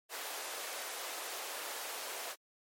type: high-pass noise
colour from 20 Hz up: pink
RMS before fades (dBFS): -42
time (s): 0.09-2.36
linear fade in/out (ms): 50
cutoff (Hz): 460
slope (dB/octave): 24
effects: MP3 64 kbps